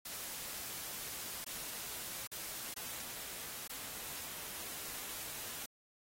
white noise with dropouts, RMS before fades -44 dBFS, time 0.05-5.66 s, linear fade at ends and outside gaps 5 ms, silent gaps 1.444-1.463 / 2.273-2.315 / 2.741-2.762 / 3.677-3.695 s, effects AAC 48 kbps

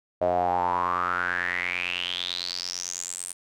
sawtooth tone with band-pass filter sweep, 89 Hz, F2, 33 cents sharp, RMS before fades -28 dBFS, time 0.21-3.33 s, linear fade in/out 10 ms, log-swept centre 610 to 9200 Hz, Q 8.4, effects none

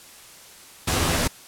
pink noise with comb filter, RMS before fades -22 dBFS, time 0.87-1.28 s, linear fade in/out 10 ms, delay 12 ms, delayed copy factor +0.7, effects white hiss -46 dBFS RMS until 1.47 s + low-pass 12000 Hz 12 dB/octave

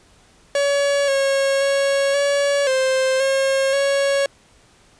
45% pulse tone with pitch steps, 565 / 547 / 553 / 566 / 524 / 540 / 555 Hz, C#5 / C#5 / C#5 / C#5 / C5 / C#5 / C#5, +33 / -23 / -4 / +36 / +2 / -45 / +2 cents, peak -16 dBFS, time 0.55-4.26 s, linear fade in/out 2 ms, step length 530 ms, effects pink hiss -53 dBFS RMS until 4.99 s + resampled to 22050 Hz

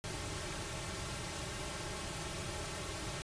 pink noise with comb filter, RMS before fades -41 dBFS, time 0.04-3.22 s, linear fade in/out 0 ms, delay 4.1 ms, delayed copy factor -0.7, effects resampled to 22050 Hz

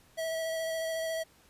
square tone with vibrato, 649 Hz, E5, 27 cents flat, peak -32 dBFS, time 0.17-1.24 s, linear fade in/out 20 ms, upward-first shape square, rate 14 Hz, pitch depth 10 cents each way, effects pink hiss -62 dBFS RMS until 1.49 s + resampled to 32000 Hz

